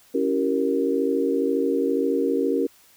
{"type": "chord", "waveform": "sine", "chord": "C# diminished seventh", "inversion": "none", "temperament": "equal with one note detuned", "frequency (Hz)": [277.2, 329.6, 384.2, 466.2], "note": ["C#4", "E4", "G4", "Bb4"], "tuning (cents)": [0, 0, -35, 0], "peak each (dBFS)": [-24, -29, -25, -24], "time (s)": [0.14, 2.67], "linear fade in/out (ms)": 10, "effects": ["white hiss -55 dBFS RMS until 2.96 s"]}